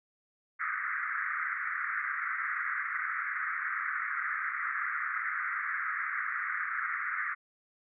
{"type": "band-pass noise", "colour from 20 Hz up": "pink", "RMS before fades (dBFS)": -34, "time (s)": [0.59, 7.35], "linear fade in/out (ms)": 20, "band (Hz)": [1200, 2100], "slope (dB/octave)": 96, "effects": []}